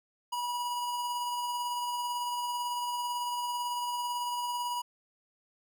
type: tone with tremolo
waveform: square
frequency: 970 Hz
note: B5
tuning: 31 cents flat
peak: -31 dBFS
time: 0.32-4.82 s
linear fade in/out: 10 ms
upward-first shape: sine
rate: 18 Hz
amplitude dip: 25%
effects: none